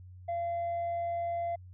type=tone with tanh clipping; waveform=sine; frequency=685 Hz; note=F5; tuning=34 cents flat; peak=-31 dBFS; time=0.28-1.56 s; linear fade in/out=10 ms; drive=1 dB; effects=added 91 Hz sine -47 dBFS peak until 1.73 s